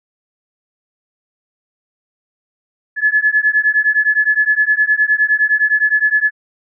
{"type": "beating tone pair", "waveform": "sine", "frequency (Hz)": [1709, 1718.7], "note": ["G#6", "A6"], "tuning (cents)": [49, -41], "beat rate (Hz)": 9.7, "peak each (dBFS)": -14, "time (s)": [2.96, 6.31], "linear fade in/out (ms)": 50, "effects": []}